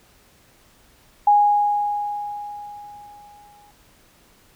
sine tone with exponential decay, 825 Hz, G#5, 12 cents flat, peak -10 dBFS, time 1.27-3.71 s, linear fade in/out 5 ms, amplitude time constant 530 ms, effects pink hiss -55 dBFS RMS until 4.55 s

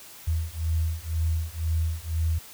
sine beating tone pair, 80 / 82 Hz, D#2 / E2, +49 / -9 cents, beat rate 2 Hz, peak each -27 dBFS, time 0.27-2.39 s, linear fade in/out 10 ms, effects white hiss -46 dBFS RMS until 2.53 s

